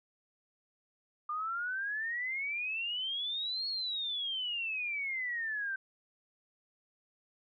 sine exponential two-way sweep, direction up then down, 1197 to 4360 to 1544 Hz, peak -33 dBFS, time 1.29-5.76 s, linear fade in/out 5 ms, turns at 3.68 s, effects none

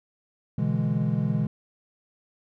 triangle chord, E dominant seventh, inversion second, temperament equal, 123.47 / 146.83 / 164.81 / 207.7 Hz, B2 / D3 / E3 / G#3, 0 / 0 / 0 / 0 cents, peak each -26 dBFS, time 0.58-1.47 s, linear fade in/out 5 ms, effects none

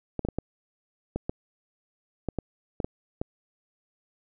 clicks, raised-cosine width 2 ms, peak -15 dBFS, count 11, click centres 0.193 / 0.25 / 0.287 / 0.386 / 1.16 / 1.295 / 2.287 / 2.387 / 2.802 / 2.845 / 3.215 s, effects none

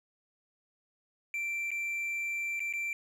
triangle tone with dropouts, 2349 Hz, D7, in tune, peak -30 dBFS, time 1.34-2.93 s, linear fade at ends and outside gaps 1 ms, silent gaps 1.706-1.715 / 2.595-2.603 / 2.727-2.736 s, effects none

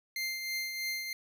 25% pulse tone with tremolo, 2100 Hz, C7, 6 cents sharp, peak -28 dBFS, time 0.16-1.13 s, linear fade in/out 2 ms, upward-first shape triangle, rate 3.1 Hz, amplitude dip 50%, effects none

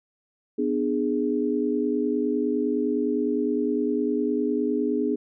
sine chord, G# diminished, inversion first, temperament just, 249.2 / 299 / 415.3 Hz, B3 / D4 / G#4, +16 / +31 / 0 cents, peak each -26 dBFS, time 0.58-5.16 s, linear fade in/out 10 ms, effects none

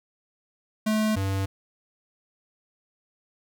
square tone pair in turn, 216 / 97.03 Hz, A3 / G2, -32 / -17 cents, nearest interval octave + major second, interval 1385 cents, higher first, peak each -22 / -25 dBFS, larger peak first, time 0.86-1.16 / 1.16-1.46 s, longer neither, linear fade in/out 10 ms, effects none

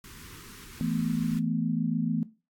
pink band-stop noise, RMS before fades -47 dBFS, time 0.04-1.39 s, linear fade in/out 2 ms, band 420 to 1000 Hz, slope 48 dB/octave
sine chord, E suspended fourth, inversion none, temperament equal, 164.81 / 220 / 246.9 Hz, E3 / A3 / B3, 0 / 0 / 0 cents, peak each -30 dBFS, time 0.81-2.23 s, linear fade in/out 0 ms
effects noise-tail reverb RT60 0.3 s tail -17 dB re dry + AAC 64 kbps

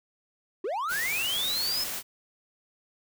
triangle linear sweep, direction up, 336.2 to 5260 Hz, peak -26 dBFS, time 0.64-1.84 s, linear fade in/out 5 ms
white noise, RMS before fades -34 dBFS, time 0.88-2.03 s, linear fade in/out 50 ms
effects none

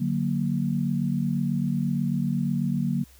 sine chord, D augmented, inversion none, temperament equal, 146.83 / 185 / 233.1 Hz, D3 / F#3 / A#3, 0 / 0 / 0 cents, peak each -27 dBFS, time 0-3.04 s, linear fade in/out 10 ms, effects added 64 Hz sine -52 dBFS peak until 3.19 s + white hiss -56 dBFS RMS until 3.19 s

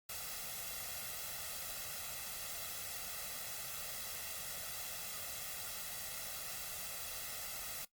white noise with comb filter, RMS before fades -44 dBFS, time 0.09-7.85 s, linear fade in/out 5 ms, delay 1.5 ms, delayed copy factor +0.7, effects noise-tail reverb RT60 0.1 s tail -17 dB re dry + Opus 48 kbps

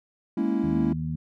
triangle chord, A# half-diminished seventh, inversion third, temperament equal, 207.7 / 233.1 / 277.2 / 329.6 Hz, G#3 / A#3 / C#4 / E4, 0 / 0 / 0 / 0 cents, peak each -26 dBFS, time 0.37-0.93 s, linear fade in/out 5 ms
harmonic tone, 78.7 Hz, D#2, 20 cents sharp, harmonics 1 / 2 / 3, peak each -36 / -28 / -34 dBFS, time 0.63-1.16 s, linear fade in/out 10 ms
effects none

